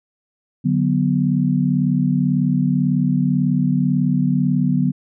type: chord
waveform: sine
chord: B minor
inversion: first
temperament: equal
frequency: 146.83 / 185 / 246.9 Hz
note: D3 / F#3 / B3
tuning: 0 / 0 / 0 cents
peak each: -19 dBFS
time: 0.64-4.92 s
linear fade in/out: 20 ms
effects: none